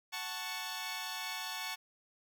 10% pulse chord, F# minor, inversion none, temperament equal, 740 / 880 / 1108.7 Hz, F#5 / A5 / C#6, 0 / 0 / 0 cents, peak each -36 / -33 / -34 dBFS, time 0.12-1.76 s, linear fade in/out 20 ms, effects none

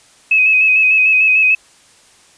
sine tone with vibrato, 2550 Hz, D#7, 42 cents sharp, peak -8 dBFS, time 0.31-1.55 s, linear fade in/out 5 ms, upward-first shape square, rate 6.7 Hz, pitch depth 27 cents each way, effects white hiss -48 dBFS RMS until 2.37 s + resampled to 22050 Hz

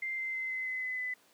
sine tone with pitch steps, 2091 / 2077 / 2062 / 2048 / 2034 / 2020 / 2006 Hz, C7 / C7 / C7 / C7 / C7 / B6 / B6, -2 / -13 / -26 / -38 / -50 / +39 / +26 cents, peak -33 dBFS, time 0.02-1.14 s, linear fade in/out 5 ms, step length 160 ms, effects pink hiss -64 dBFS RMS until 1.33 s + high-pass 300 Hz 12 dB/octave

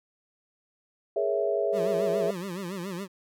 sine chord, A# half-diminished seventh, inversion third, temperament equal, 415.3 / 466.2 / 554.4 / 659.3 Hz, G#4 / A#4 / C#5 / E5, 0 / 0 / 0 / 0 cents, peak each -28 / -33 / -30 / -28 dBFS, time 1.16-2.31 s, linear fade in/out 5 ms
25% pulse tone with vibrato, 185 Hz, F#3, in tune, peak -29 dBFS, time 1.72-3.08 s, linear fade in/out 50 ms, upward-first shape sine, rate 7.1 Hz, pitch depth 150 cents each way
effects none

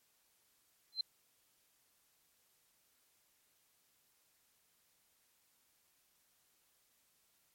sine tone with exponential growth, 4103 Hz, C8, 35 cents flat, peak -29 dBFS, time 0.92-1.01 s, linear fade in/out 5 ms, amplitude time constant 18 ms, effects white hiss -74 dBFS RMS until 7.54 s + MP3 64 kbps

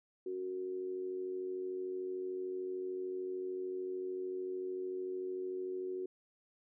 sine tone with amplitude modulation, 370 Hz, F#4, in tune, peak -34 dBFS, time 0.26-6.06 s, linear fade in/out 5 ms, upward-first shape sine, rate 93.4 Hz, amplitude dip 55%, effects none

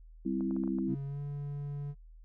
sine chord, C major, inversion second, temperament equal, 196 / 261.6 / 329.6 Hz, G3 / C4 / E4, 0 / 0 / 0 cents, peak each -34 dBFS, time 0.25-0.95 s, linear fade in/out 10 ms
clicks, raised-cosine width 1 ms, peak -35 dBFS, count 6, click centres 0.408 / 0.51 / 0.565 / 0.637 / 0.677 / 0.786 s
triangle tone with pitch glide, 138.59 to 143.39 Hz, C#3 to D3, 0 to -41 cents, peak -33 dBFS, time 0.86-1.95 s, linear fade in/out 50 ms, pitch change +59 cents, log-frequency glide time 1.05-1.2 s
effects noise-tail reverb RT60 0.1 s tail -23 dB re dry + added 40 Hz sine -50 dBFS peak until 2.24 s

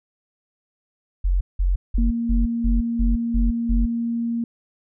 sine tone bursts, 45.2 Hz, F#1, 40 cents flat, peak -16 dBFS, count 8, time 1.24-3.86 s, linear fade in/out 10 ms, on 170 ms, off 180 ms
sine tone, 233.1 Hz, A#3, in tune, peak -21 dBFS, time 1.98-4.44 s, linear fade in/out 2 ms
effects none

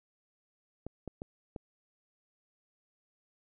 clicks, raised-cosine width 2 ms, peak -26 dBFS, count 4, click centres 0.866 / 1.077 / 1.219 / 1.562 s, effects none

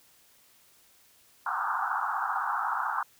white band-pass noise, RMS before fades -30 dBFS, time 1.46-3.03 s, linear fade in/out 5 ms, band 760 to 1500 Hz, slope 96 dB/octave, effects white hiss -61 dBFS RMS until 3.19 s

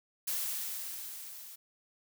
blue noise with level ramp, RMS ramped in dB -33 to -49 dBFS, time 0.27-1.56 s, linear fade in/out 10 ms, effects none

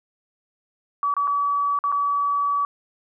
sine tone with dropouts, 1143 Hz, D6, 47 cents flat, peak -19 dBFS, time 1.03-2.65 s, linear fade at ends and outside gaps 1 ms, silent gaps 1.14-1.166 / 1.273-1.277 / 1.789-1.839 / 1.918-1.924 s, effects none

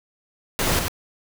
pink noise with echo, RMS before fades -22 dBFS, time 0.59-0.79 s, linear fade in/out 0 ms, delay 92 ms, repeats 1, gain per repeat -4 dB, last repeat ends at 0.882 s, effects none

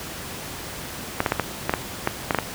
clicks, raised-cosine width 0.5 ms, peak -4 dBFS, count 10, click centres 1.204 / 1.262 / 1.321 / 1.397 / 1.695 / 1.738 / 2.074 / 2.308 / 2.347 / 2.387 s, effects pink hiss -34 dBFS RMS until 2.54 s + high-pass 60 Hz 12 dB/octave

